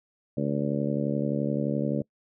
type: harmonic tone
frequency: 71.6 Hz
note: D2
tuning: 43 cents flat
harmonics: 2 / 3 / 4 / 5 / 6 / 7 / 8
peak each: -30 / -29 / -31 / -37 / -37 / -35 / -34 dBFS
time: 0.37-2.02 s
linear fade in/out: 5 ms
effects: noise-tail reverb RT60 0.1 s tail -24 dB re dry